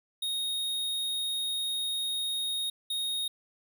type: tone bursts at uneven times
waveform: square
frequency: 3729 Hz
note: A#7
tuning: in tune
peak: -30 dBFS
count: 2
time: 0.22-2.7 / 2.9-3.28 s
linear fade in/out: 5 ms
effects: none